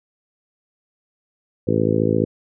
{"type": "harmonic tone", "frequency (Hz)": 54.5, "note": "A1", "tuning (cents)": -16, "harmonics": [2, 3, 4, 5, 6, 7, 8, 9], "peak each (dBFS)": [-24, -24, -24, -24, -24, -24, -24, -24], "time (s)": [1.67, 2.25], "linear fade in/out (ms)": 10, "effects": []}